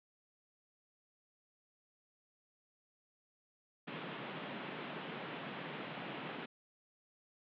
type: band-pass noise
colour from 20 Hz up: pink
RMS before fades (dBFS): -45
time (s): 3.87-6.46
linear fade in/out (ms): 10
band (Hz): 140 to 3400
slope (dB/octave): 48
effects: none